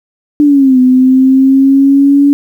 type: linear two-way sweep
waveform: sine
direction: down then up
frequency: 298 to 253 to 285.1 Hz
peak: -3 dBFS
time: 0.4-2.33 s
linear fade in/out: 0 ms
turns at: 0.79 s
effects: 7-bit